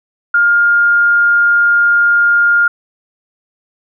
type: tone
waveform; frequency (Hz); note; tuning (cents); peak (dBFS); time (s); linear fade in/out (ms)
sine; 1411; F6; +17; -7; 0.34-2.68; 5
effects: none